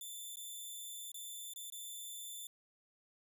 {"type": "tone with dropouts", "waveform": "10% pulse", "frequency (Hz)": 3535, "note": "A7", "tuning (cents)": 7, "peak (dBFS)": -37, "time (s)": [0.01, 2.47], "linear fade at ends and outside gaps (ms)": 2, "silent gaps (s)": [[0.358, 0.369], [1.118, 1.143], [1.536, 1.56], [1.701, 1.722]], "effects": []}